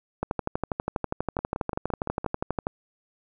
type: two click trains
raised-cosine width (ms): 1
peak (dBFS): -16 / -12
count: 6 / 31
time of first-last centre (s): 1.39-2.245 / 0.23-2.669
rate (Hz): 5.85 / 12.3
effects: none